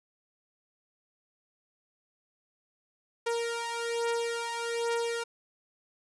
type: beating tone pair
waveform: sawtooth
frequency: 466.2 / 467.4 Hz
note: A#4 / A#4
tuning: 0 / +5 cents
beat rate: 1.2 Hz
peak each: -28 / -30 dBFS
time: 3.26-5.24 s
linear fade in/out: 10 ms
effects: resampled to 24000 Hz